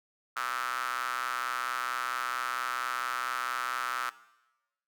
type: tone with high-pass filter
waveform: square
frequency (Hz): 62.2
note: B1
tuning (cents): +13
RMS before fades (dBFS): -33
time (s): 0.36-4.1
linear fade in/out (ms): 10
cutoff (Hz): 1300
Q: 5.8
effects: noise-tail reverb RT60 1.0 s tail -18 dB re dry